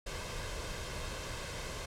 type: noise with comb filter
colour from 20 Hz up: pink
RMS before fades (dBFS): -40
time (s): 0.06-1.86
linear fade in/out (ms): 10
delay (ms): 1.9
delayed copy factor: +0.5
effects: low-pass 8000 Hz 12 dB/octave